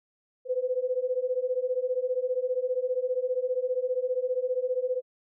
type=beating tone pair; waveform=sine; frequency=497.6 / 512.6 Hz; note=B4 / C5; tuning=+13 / -36 cents; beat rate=15 Hz; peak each=-29 / -28 dBFS; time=0.45-5.02 s; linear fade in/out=50 ms; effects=none